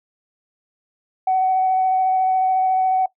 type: tone with vibrato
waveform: sine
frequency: 752 Hz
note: F#5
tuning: 28 cents sharp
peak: -14 dBFS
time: 1.27-3.06 s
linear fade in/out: 5 ms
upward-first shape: square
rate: 14 Hz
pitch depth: 10 cents each way
effects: noise-tail reverb RT60 0.1 s tail -18 dB re dry + tanh soft clip ceiling -10 dBFS